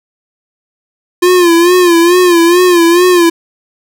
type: tone with vibrato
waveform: square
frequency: 349.2 Hz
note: F4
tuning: in tune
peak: -5 dBFS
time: 1.22-3.3 s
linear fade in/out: 10 ms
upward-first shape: sine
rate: 2.3 Hz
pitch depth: 77 cents each way
effects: none